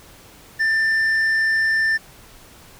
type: tone with tanh clipping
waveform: triangle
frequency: 1783 Hz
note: A6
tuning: 22 cents sharp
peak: -17 dBFS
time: 0.59-1.98 s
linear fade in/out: 20 ms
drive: 9 dB
effects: pink hiss -46 dBFS RMS until 2.79 s